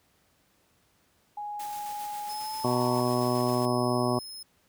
sine tone with pitch glide, 830 to 905.1 Hz, G#5 to A5, -1 to +49 cents, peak -33 dBFS, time 1.37-3.01 s, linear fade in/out 5 ms, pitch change +150 cents, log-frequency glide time 2.25-2.82 s
white noise with tremolo, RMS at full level -44 dBFS, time 1.59-3.66 s, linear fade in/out 10 ms, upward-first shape square, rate 7.4 Hz, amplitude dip 25%
sawtooth tone, 5170 Hz, E8, 34 cents flat, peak -37 dBFS, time 2.29-4.43 s, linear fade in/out 5 ms
harmonic tone, 123.47 Hz, B2, in tune, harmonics 1 / 2 / 3 / 4 / 5 / 6 / 7 / 8 / 9, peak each -31 / -29 / -30 / -39 / -31 / -35 / -38 / -36 / -34 dBFS, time 2.64-4.19 s, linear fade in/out 5 ms
effects pink hiss -67 dBFS RMS until 4.68 s + high-pass 60 Hz 12 dB/octave

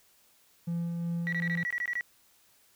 triangle tone with tremolo, 170 Hz, F3, 46 cents flat, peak -26 dBFS, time 0.67-1.64 s, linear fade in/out 10 ms, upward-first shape sine, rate 2.7 Hz, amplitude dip 30%
sine tone bursts, 1936 Hz, B6, 35 cents flat, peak -28 dBFS, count 10, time 1.27-2.009 s, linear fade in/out 0 ms, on 55 ms, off 21 ms
effects tanh soft clip ceiling -23 dBFS + white hiss -64 dBFS RMS until 2.75 s

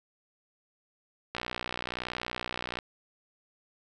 click train, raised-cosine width 0.3 ms, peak -17 dBFS, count 89, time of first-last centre 1.35-2.788 s, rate 61.2 Hz, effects none

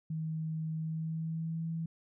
sine tone with pitch glide, 158.8 to 163.83 Hz, D#3 to E3, +36 to -10 cents, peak -33 dBFS, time 0.1-1.86 s, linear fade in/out 5 ms, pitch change +54 cents, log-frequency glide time 0.75-1.67 s, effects none

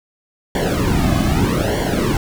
brown noise with flanger, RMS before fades -17 dBFS, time 0.55-2.17 s, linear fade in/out 2 ms, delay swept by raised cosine 0.78 to 2.18 ms, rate 0.81 Hz, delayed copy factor -0.95, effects none

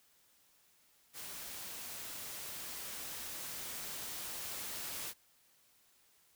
white noise with level ramp, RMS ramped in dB -46 to -42 dBFS, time 1.13-5.14 s, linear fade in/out 50 ms, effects white hiss -69 dBFS RMS until 6.35 s

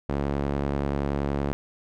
sawtooth tone with band-pass filter, 70.5 Hz, C#2, 30 cents sharp, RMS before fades -27 dBFS, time 0.09-1.53 s, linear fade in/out 0 ms, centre 390 Hz, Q 0.53, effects none

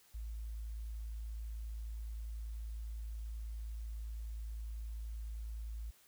sine tone, 55 Hz, A1, in tune, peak -40 dBFS, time 0.14-5.91 s, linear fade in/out 10 ms, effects white hiss -66 dBFS RMS until 6.07 s

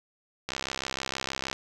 click train, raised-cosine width 0.2 ms, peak -13 dBFS, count 70, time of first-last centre 0.49-1.529 s, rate 66.4 Hz, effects none

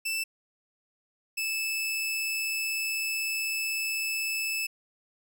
sawtooth tone pair in turn, 2654 / 2622 Hz, E7 / E7, +11 / -10 cents, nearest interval unison, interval 21 cents, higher first, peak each -25 dBFS, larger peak neither, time 0.05-0.24 / 1.37-4.67 s, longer second, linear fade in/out 10 ms, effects none

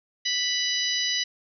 harmonic tone, 987.8 Hz, B5, in tune, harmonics 2 / 3 / 4 / 5 / 6, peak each -31 / -29 / -29 / -29 / -33 dBFS, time 0.25-1.24 s, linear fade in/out 10 ms, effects none

